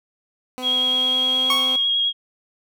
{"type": "tone with pitch glide", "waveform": "15% pulse", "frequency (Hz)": [253.6, 258], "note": ["B3", "C4"], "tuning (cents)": [46, -24], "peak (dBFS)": -23, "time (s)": [0.58, 1.76], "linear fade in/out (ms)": 0, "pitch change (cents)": 30, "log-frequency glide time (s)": [0.77, 1.54]}
{"type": "tone with vibrato", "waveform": "sine", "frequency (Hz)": 3283, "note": "G#7", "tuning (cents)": -21, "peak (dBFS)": -17, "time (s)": [0.62, 2.13], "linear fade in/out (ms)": 50, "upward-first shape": "square", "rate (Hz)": 9.8, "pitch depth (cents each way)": 13}
{"type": "tone with exponential decay", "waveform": "30% pulse", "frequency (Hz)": 1108.7, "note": "C#6", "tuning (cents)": 0, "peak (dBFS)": -15, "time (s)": [1.5, 1.92], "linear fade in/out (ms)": 2, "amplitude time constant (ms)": 91}
{"effects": []}